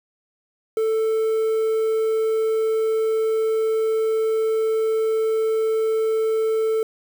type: tone with quantisation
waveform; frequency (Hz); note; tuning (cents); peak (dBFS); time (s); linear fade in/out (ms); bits
triangle; 442; A4; +8; -16; 0.77-6.83; 2; 7
effects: none